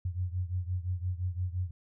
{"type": "beating tone pair", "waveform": "sine", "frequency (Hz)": [88.8, 94.6], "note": ["F2", "F#2"], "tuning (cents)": [29, 39], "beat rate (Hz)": 5.8, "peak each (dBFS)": [-32, -35], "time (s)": [0.05, 1.71], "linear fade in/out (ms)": 5, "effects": []}